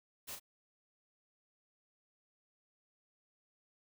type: noise with echo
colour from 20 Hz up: white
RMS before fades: -45 dBFS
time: 0.27-0.36 s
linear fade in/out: 20 ms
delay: 39 ms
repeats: 1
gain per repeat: -5 dB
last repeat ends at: 0.399 s
effects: none